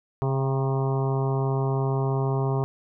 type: harmonic tone with a mistuned harmonic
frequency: 134.7 Hz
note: C#3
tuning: 49 cents flat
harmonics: 1 / 2 / 3 / 4 / 5 / 6 / 7 / 8 / 9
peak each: -23 / -36 / -29 / -41 / -35 / -37 / -36 / -38 / -44 dBFS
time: 0.22-2.64 s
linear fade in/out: 0 ms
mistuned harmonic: 6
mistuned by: -37 cents
effects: none